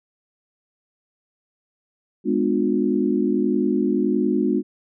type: chord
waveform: sine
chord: G# diminished seventh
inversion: none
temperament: just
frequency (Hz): 207.7 / 249.2 / 299 / 358.8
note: G#3 / B3 / D4 / F4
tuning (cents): 0 / +16 / +31 / +47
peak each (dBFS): -23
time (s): 2.24-4.63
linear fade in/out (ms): 50
effects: none